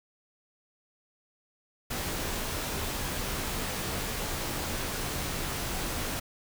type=noise with comb filter; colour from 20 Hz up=pink; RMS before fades=-33 dBFS; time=1.9-6.2 s; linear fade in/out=10 ms; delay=19 ms; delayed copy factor=-0.5; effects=none